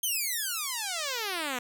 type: exponential sweep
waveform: 5% pulse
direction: down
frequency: 3221 to 237.9 Hz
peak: -19 dBFS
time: 0.03-1.59 s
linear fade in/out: 5 ms
effects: none